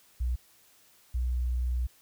sine tone pair in turn, 61.1 / 61.56 Hz, B1 / B1, -18 / -5 cents, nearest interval unison, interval 13 cents, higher second, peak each -26 dBFS, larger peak neither, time 0.2-0.36 / 1.14-1.87 s, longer second, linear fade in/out 10 ms, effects white hiss -61 dBFS RMS until 2.01 s

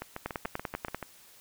two click trains, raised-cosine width 0.5 ms, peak -17 / -21 dBFS, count 8 / 8, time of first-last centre 0.26-0.946 / 0.02-1.027 s, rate 10.2 / 6.95 Hz, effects white hiss -56 dBFS RMS until 1.4 s

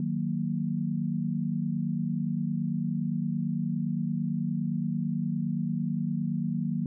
sine chord, D# minor, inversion none, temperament equal, 155.56 / 185 / 233.1 Hz, D#3 / F#3 / A#3, 0 / 0 / 0 cents, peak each -31 dBFS, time 0-6.86 s, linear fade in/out 2 ms, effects none

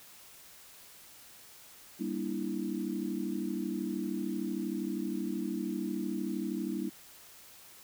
sine chord, E half-diminished seventh, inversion first, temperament just, 197.78 / 237.3 / 296.7 / 329.6 Hz, G3 / Bb3 / D4 / E4, +16 / +31 / +18 / 0 cents, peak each -37 / -38 / -38 / -37 dBFS, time 1.99-6.9 s, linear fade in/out 20 ms, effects white hiss -54 dBFS RMS until 7.83 s

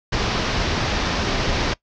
pink low-pass noise, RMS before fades -22 dBFS, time 0.12-1.74 s, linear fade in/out 10 ms, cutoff 5800 Hz, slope 48 dB/octave, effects noise-tail reverb RT60 0.1 s tail -21 dB re dry

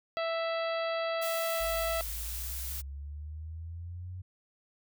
harmonic tone, 660 Hz, E5, 2 cents sharp, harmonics 1 / 2 / 3 / 4 / 5 / 6 / 7, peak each -31 / -37 / -41 / -43 / -45 / -47 / -48 dBFS, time 0.17-2.01 s, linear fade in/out 0 ms
blue noise, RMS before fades -39 dBFS, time 1.21-2.82 s, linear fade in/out 20 ms
sine linear sweep, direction up, 46.7 to 92.5 Hz, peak -38 dBFS, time 1.6-4.22 s, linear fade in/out 10 ms
effects none

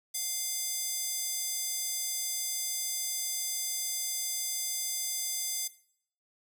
square tone with high-pass filter, 698.5 Hz, F5, in tune, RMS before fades -34 dBFS, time 0.14-5.68 s, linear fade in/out 10 ms, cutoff 6700 Hz, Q 1.2, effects noise-tail reverb RT60 0.6 s tail -18 dB re dry

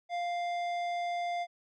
sine tone with tanh clipping, 698.5 Hz, F5, in tune, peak -33 dBFS, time 0.09-1.47 s, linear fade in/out 50 ms, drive 13 dB, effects none

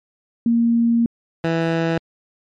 sine / 15% pulse tone pair in turn, 233.1 / 164.83 Hz, A#3 / E3, 0 / 0 cents, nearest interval tritone, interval 600 cents, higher first, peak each -13 / -11 dBFS, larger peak second, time 0.46-1.06 / 1.44-1.98 s, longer first, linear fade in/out 2 ms, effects low-pass 3000 Hz 12 dB/octave + MP3 64 kbps

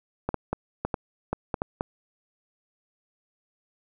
clicks, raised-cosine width 1 ms, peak -12 dBFS, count 9, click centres 0.29 / 0.343 / 0.53 / 0.85 / 0.942 / 1.33 / 1.542 / 1.619 / 1.809 s, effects none

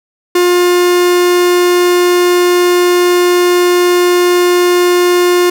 45% pulse tone, 355.2 Hz, F4, 29 cents sharp, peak -7 dBFS, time 0.35-5.5 s, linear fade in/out 5 ms, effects 8-bit

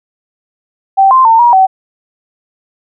sine tone with pitch steps, 777 / 1043 / 904 / 955 / 761 Hz, G5 / C6 / A5 / A#5 / F#5, -16 / -6 / +47 / +42 / +48 cents, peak -3 dBFS, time 0.97-1.67 s, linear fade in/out 20 ms, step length 140 ms, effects none

